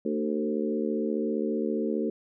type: harmonic tone with a mistuned harmonic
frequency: 75.1 Hz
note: D2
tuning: 39 cents sharp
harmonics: 3 / 4 / 5 / 6 / 7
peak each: -30 / -32 / -32 / -32 / -37 dBFS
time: 0.05-2.1 s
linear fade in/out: 5 ms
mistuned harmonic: 5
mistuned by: +17 cents
effects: none

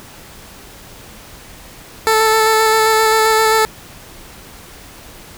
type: tone with vibrato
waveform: 15% pulse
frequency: 440 Hz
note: A4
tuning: in tune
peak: -4 dBFS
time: 2.07-3.65 s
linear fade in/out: 0 ms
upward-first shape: square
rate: 7.6 Hz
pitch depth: 12 cents each way
effects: pink hiss -38 dBFS RMS until 5.37 s

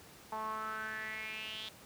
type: tone with band-pass filter sweep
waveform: sawtooth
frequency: 217.8 Hz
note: A3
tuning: 17 cents flat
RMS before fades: -41 dBFS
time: 0.32-1.69 s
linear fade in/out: 5 ms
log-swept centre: 930 to 3500 Hz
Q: 6.4
effects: pink hiss -56 dBFS RMS until 1.85 s + high-pass 80 Hz 12 dB/octave

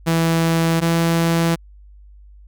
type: tone pair in turn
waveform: sawtooth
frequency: 164.81 / 166.72 Hz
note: E3 / E3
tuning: 0 / +20 cents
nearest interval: unison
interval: 20 cents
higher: second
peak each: -11 dBFS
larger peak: neither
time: 0.06-0.81 / 0.81-1.56 s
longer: neither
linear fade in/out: 20 ms
effects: added 50 Hz sine -41 dBFS peak until 2.47 s

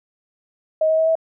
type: tone with pitch steps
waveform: sine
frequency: 630 / 636.2 / 642.5 / 648.8 Hz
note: D#5 / D#5 / E5 / E5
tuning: +21 / +38 / -45 / -28 cents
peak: -14 dBFS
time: 0.81-1.154 s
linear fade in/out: 5 ms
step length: 86 ms
effects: none

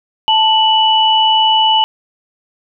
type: tone pair together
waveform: sine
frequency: 879.7 / 2959 Hz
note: A5 / F#7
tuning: -1 / -1 cents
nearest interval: octave + major sixth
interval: 2100 cents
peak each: -11 dBFS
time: 0.28-1.84 s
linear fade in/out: 0 ms
effects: none

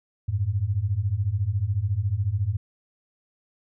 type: beating tone pair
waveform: sine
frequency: 92.1 / 106.1 Hz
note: F#2 / G#2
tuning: -7 / +38 cents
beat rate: 14 Hz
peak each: -26 / -24 dBFS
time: 0.28-2.57 s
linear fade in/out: 10 ms
effects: none

